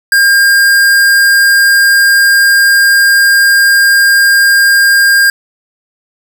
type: tone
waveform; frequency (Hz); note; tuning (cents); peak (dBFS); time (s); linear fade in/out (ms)
square; 1608; G6; +44; -5; 0.12-5.3; 2
effects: none